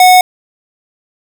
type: tone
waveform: square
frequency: 734 Hz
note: F#5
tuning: 14 cents flat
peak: -3 dBFS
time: 0-0.21 s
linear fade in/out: 2 ms
effects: none